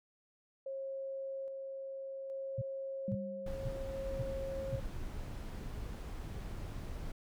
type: tone with tremolo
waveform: sine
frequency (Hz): 540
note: C#5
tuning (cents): -45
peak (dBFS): -38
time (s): 0.66-4.8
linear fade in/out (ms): 5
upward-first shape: square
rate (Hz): 0.61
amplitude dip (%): 25
type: tone bursts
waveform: sine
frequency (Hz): 121.1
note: B2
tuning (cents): -34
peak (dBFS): -33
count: 5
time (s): 2.58-4.76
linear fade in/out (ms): 5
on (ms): 36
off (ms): 500
type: tone with exponential decay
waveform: sine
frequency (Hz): 196.8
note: G3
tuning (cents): +7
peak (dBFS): -33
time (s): 3.08-3.96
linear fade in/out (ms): 2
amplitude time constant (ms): 190
type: noise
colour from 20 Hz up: brown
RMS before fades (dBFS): -42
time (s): 3.46-7.12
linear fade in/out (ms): 5
effects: none